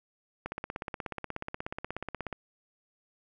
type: click train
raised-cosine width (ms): 0.5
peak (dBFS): -20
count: 32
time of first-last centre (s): 0.46-2.327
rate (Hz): 16.6
effects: none